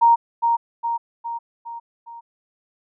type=tone with echo; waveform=sine; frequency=932.3 Hz; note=A#5; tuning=in tune; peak=-10 dBFS; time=0.01-0.16 s; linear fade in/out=20 ms; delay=410 ms; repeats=5; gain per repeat=-5 dB; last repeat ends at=2.21 s; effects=none